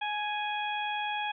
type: harmonic tone with a mistuned harmonic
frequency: 830.6 Hz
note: G#5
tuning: in tune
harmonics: 1 / 2 / 3 / 4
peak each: -32 / -38 / -37 / -39 dBFS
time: 0.01-1.32 s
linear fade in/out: 10 ms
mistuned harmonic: 1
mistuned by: +17 cents
effects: none